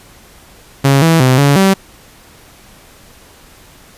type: tone with pitch steps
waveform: sawtooth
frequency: 137.7 / 163.9 / 129 / 141.8 / 193.2 Hz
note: C#3 / E3 / C3 / C#3 / G3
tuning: -11 / -10 / -24 / +40 / -25 cents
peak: -3 dBFS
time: 0.84-1.74 s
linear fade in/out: 10 ms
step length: 180 ms
effects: pink hiss -42 dBFS RMS until 3.97 s + resampled to 32000 Hz